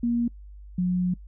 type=tone pair in turn; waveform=sine; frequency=236.8 / 180.4 Hz; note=A#3 / F#3; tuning=+27 / -44 cents; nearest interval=perfect fourth; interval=471 cents; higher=first; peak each=-21 dBFS; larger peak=neither; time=0.03-0.28 / 0.78-1.14 s; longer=second; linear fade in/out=5 ms; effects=noise-tail reverb RT60 0.1 s tail -25 dB re dry + added 50 Hz sine -41 dBFS peak until 1.27 s